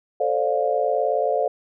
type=chord; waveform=sine; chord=D minor seventh; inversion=second; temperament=just; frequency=440.5 / 528.6 / 587.3 / 704.8 Hz; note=A4 / C5 / D5 / F5; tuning=+2 / +18 / 0 / +16 cents; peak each=-25 / -24 / -24 / -24 dBFS; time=0.2-1.48 s; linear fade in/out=5 ms; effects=none